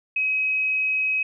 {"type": "tone", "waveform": "sine", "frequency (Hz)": 2542, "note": "D#7", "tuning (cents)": 36, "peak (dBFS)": -20, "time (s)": [0.16, 1.23], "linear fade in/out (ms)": 5, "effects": []}